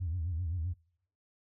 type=tone with vibrato; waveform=sine; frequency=85.1 Hz; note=F2; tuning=44 cents flat; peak=-30 dBFS; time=0-0.74 s; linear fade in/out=20 ms; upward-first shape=sine; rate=7.7 Hz; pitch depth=150 cents each way; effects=noise-tail reverb RT60 0.7 s tail -26 dB re dry + tanh soft clip ceiling -27 dBFS